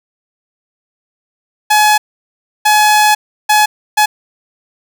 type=tone bursts at uneven times; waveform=sawtooth; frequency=847 Hz; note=G#5; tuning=34 cents sharp; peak=-3 dBFS; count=4; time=1.7-1.98 / 2.65-3.15 / 3.49-3.66 / 3.97-4.06 s; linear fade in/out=10 ms; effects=none